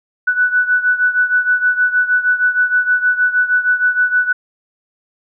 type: beating tone pair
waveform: sine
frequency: 1484 / 1490.4 Hz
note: F#6 / F#6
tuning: +5 / +12 cents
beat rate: 6.4 Hz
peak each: -13 / -17 dBFS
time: 0.27-4.33 s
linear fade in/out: 10 ms
effects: none